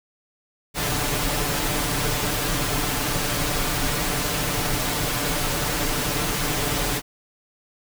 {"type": "noise with comb filter", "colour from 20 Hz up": "pink", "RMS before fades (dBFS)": -24, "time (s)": [0.74, 7.02], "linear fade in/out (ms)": 50, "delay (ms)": 6.8, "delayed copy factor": 0.65, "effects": []}